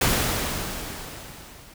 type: noise with level ramp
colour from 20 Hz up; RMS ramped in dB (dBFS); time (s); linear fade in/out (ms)
pink; -20 to -48; 0.01-1.74; 5
effects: none